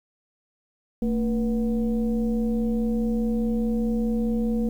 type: tone with frequency modulation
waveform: sine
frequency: 225.6 Hz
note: A3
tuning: 44 cents sharp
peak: -21 dBFS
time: 1.02-4.69 s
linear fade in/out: 2 ms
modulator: 258 Hz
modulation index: 0.69
effects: 9-bit